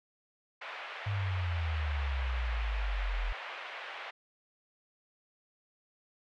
white band-pass noise, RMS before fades -43 dBFS, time 0.61-4.11 s, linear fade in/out 10 ms, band 540 to 2700 Hz, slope 24 dB/octave
sine exponential sweep, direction down, 103.83 to 41.2 Hz, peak -30 dBFS, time 1.06-3.33 s, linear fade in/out 10 ms
effects none

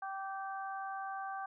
harmonic tone, 388.5 Hz, G4, 16 cents flat, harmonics 2 / 3 / 4, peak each -40 / -44 / -46 dBFS, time 0.02-1.46 s, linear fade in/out 5 ms, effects none

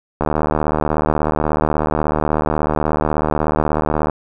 click train, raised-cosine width 1 ms, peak -3 dBFS, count 298, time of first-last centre 0.21-4.097 s, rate 76.4 Hz, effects none

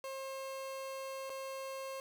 30% pulse tone with dropouts, 535 Hz, C5, 38 cents sharp, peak -38 dBFS, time 0.04-2 s, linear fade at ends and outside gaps 1 ms, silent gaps 1.296-1.301 s, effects none

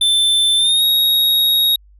square tone with pitch glide, 3540 to 3772 Hz, A7 to A#7, +10 to +20 cents, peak -12 dBFS, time 0.01-1.76 s, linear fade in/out 5 ms, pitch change +110 cents, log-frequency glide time 0.57-0.83 s, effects added 50 Hz sine -44 dBFS peak until 1.99 s

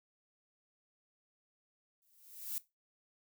violet noise with exponential growth, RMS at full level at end -36 dBFS, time 2.02-2.58 s, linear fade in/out 1 ms, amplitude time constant 120 ms, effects noise-tail reverb RT60 0.2 s tail -17 dB re dry

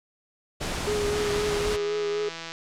pink noise, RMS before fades -30 dBFS, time 0.6-1.77 s, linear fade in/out 20 ms
triangle tone with vibrato, 415.3 Hz, G#4, in tune, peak -23 dBFS, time 0.87-2.29 s, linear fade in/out 5 ms, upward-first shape triangle, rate 3.9 Hz, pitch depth 27 cents each way
click train, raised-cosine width 0.2 ms, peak -19 dBFS, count 227, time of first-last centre 1.15-2.52 s, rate 165 Hz
effects low-pass 8000 Hz 12 dB/octave

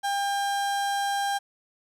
35% pulse tone, 800 Hz, G5, 35 cents sharp, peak -23 dBFS, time 0.03-1.39 s, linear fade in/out 20 ms, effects low-pass 12000 Hz 12 dB/octave + 10-bit

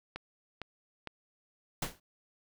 click train, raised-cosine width 0.3 ms, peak -23 dBFS, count 3, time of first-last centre 0.16-1.073 s, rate 2.19 Hz
pink noise with exponential decay, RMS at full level -30 dBFS, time 1.82-2 s, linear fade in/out 5 ms, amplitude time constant 37 ms
effects none

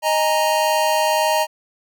square chord, D# suspended fourth, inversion none, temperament equal, 622.3 / 830.6 / 932.3 Hz, D#5 / G#5 / A#5, 0 / 0 / 0 cents, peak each -20 / -24 / -20 dBFS, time 0.02-1.47 s, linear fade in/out 50 ms, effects none

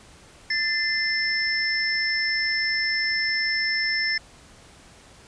sine tone cluster, 1767 / 2072 / 5290 Hz, A6 / C7 / E8, +7 / -17 / +5 cents, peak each -26 dBFS, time 0.5-4.18 s, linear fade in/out 5 ms, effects pink hiss -50 dBFS RMS until 5.27 s + resampled to 22050 Hz

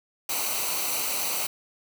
white noise with comb filter, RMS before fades -28 dBFS, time 0.29-1.47 s, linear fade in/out 5 ms, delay 0.58 ms, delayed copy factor -0.65, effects none

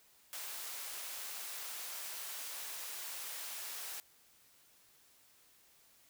white high-pass noise, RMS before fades -44 dBFS, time 0.33-4 s, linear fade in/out 0 ms, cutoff 580 Hz, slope 12 dB/octave, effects white hiss -66 dBFS RMS until 6.09 s

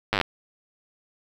slowing click train, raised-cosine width 0.3 ms, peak -6 dBFS, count 9, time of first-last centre 0.13-0.213 s, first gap 9 ms, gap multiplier 1.04, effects 7-bit

